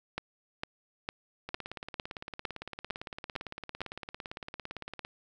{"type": "two click trains", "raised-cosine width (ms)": 0.3, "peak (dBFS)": [-17, -23], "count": [9, 64], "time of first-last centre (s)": [[0.18, 3.816], [1.49, 5.049]], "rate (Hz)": [2.2, 17.7], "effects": []}